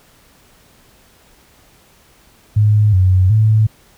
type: tone with pitch steps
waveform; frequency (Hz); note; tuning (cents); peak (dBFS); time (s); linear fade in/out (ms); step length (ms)
sine; 105.6 / 92.8 / 108.8; G#2 / F#2 / A2; +29 / +6 / -19; -8; 2.56-3.67; 10; 370
effects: pink hiss -50 dBFS RMS until 3.97 s